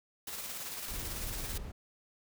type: noise with tremolo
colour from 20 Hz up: white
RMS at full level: -40 dBFS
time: 0.27-1.58 s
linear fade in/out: 5 ms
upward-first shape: square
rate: 18 Hz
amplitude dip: 30%
type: noise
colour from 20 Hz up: brown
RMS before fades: -41 dBFS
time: 0.88-1.72 s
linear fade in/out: 10 ms
effects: none